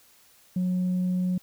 sine tone, 182.1 Hz, F#3, 27 cents flat, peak -21 dBFS, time 0.56-1.38 s, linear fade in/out 5 ms, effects tanh soft clip ceiling -21 dBFS + white hiss -58 dBFS RMS until 1.42 s

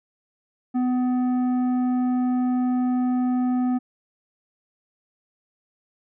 sine tone with tanh clipping, 250.7 Hz, B3, 26 cents sharp, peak -21 dBFS, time 0.74-3.79 s, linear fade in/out 20 ms, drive 9 dB, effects none

